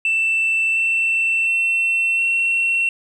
sine tone with pitch steps, 2666 / 2683 / 2700 / 2717 Hz, E7 / E7 / E7 / F7, +19 / +30 / +41 / -48 cents, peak -14 dBFS, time 0.05-2.89 s, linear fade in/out 2 ms, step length 710 ms, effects tanh soft clip ceiling -13 dBFS + 9-bit

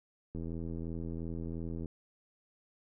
click train, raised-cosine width 3 ms, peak -28 dBFS, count 126, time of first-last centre 0.35-1.858 s, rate 82.9 Hz, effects none

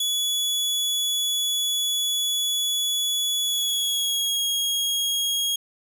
sawtooth tone with pitch glide, 3400 to 3284 Hz, G#7 to G#7, +40 to -20 cents, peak -19 dBFS, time 0-5.56 s, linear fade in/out 5 ms, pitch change -60 cents, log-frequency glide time 3.44-4.45 s, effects 9-bit

